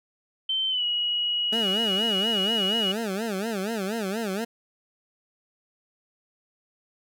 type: tone with pitch glide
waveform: sine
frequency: 3098 to 2907 Hz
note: G7 to F#7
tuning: -21 to -31 cents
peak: -23 dBFS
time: 0.49-2.92 s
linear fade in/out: 5 ms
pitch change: -110 cents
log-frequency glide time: 0.69-0.84 s
type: tone with vibrato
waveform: 20% pulse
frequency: 208.6 Hz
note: G#3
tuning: 8 cents sharp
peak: -22 dBFS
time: 1.52-4.45 s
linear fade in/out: 10 ms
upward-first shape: sine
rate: 4.2 Hz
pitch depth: 190 cents each way
effects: none